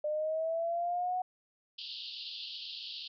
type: linear sweep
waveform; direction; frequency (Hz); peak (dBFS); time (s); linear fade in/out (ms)
sine; up; 598 to 740; -30; 0.04-1.22; 5
type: band-pass noise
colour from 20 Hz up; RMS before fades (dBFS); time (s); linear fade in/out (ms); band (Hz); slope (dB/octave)
white; -43; 1.78-3.08; 10; 2800 to 4800; 96
effects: none